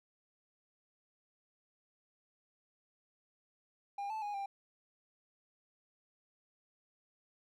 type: tone with pitch steps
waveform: triangle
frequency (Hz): 804 / 874 / 825 / 793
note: G5 / A5 / G#5 / G5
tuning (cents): +44 / -12 / -12 / +20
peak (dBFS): -35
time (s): 3.98-4.46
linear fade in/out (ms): 5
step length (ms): 120
effects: none